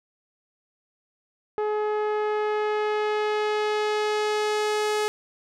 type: tone with low-pass filter sweep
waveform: sawtooth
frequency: 423.6 Hz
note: G#4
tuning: 34 cents sharp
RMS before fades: -25 dBFS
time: 1.58-5.08 s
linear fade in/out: 0 ms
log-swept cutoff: 1100 to 10000 Hz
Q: 0.73
effects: none